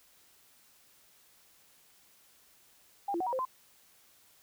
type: tone with pitch steps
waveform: sine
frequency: 802 / 341 / 745 / 954 / 520 / 1031 Hz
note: G5 / F4 / F#5 / A#5 / C5 / C6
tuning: +39 / -41 / +12 / +40 / -11 / -26 cents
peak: -30 dBFS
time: 3.08-3.452 s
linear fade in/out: 5 ms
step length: 62 ms
effects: white hiss -63 dBFS RMS until 4.42 s